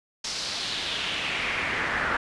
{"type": "noise with band-pass filter sweep", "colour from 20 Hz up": "brown", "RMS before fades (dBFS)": -29, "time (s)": [0.24, 2.17], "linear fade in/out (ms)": 5, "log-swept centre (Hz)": [5300, 1500], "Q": 2.6, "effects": ["resampled to 24000 Hz"]}